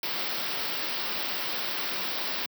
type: band-stop noise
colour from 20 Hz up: white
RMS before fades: -31 dBFS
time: 0.03-2.46 s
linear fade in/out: 2 ms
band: 5500 to 16000 Hz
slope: 96 dB/octave
effects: high-pass 200 Hz 12 dB/octave